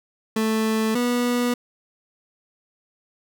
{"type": "tone pair in turn", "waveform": "30% pulse", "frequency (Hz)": [220, 243.6], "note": ["A3", "B3"], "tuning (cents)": [0, -24], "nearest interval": "major second", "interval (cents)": 176, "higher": "second", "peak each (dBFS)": -17, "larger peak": "neither", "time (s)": [[0.36, 0.95], [0.95, 1.54]], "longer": "neither", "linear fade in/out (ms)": 5, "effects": []}